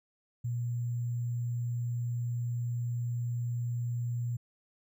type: tone with sample-and-hold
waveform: sine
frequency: 120 Hz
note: B2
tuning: 49 cents flat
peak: -30 dBFS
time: 0.44-4.37 s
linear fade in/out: 10 ms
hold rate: 7350 Hz
effects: none